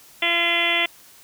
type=harmonic tone with a mistuned harmonic; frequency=341.3 Hz; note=F4; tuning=40 cents flat; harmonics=1 / 2 / 3 / 4 / 5 / 6 / 7 / 8 / 9 / 10; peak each=-32 / -28 / -33 / -33 / -34 / -22 / -27 / -26 / -26 / -27 dBFS; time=0.22-0.86 s; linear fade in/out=5 ms; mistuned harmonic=7; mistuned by=+18 cents; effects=white hiss -49 dBFS RMS until 1.23 s